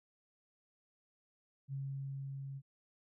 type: tone with level ramp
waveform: sine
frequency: 136.9 Hz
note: C#3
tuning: 21 cents flat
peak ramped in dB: -37 to -42 dBFS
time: 1.68-2.62 s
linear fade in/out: 50 ms
effects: none